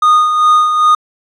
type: tone with tremolo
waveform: triangle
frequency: 1232 Hz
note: D#6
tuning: 17 cents flat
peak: -3 dBFS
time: 0.02-0.95 s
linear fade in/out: 5 ms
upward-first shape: sine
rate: 2.5 Hz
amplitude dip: 50%
effects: resampled to 24000 Hz